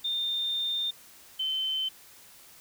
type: tone pair in turn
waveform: sine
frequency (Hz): 3619 / 3074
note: A7 / G7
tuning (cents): +48 / -35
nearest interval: minor third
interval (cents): 283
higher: first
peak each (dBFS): -27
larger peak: neither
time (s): 0.04-0.91 / 1.39-1.89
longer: first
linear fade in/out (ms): 10
effects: white hiss -53 dBFS RMS until 2.6 s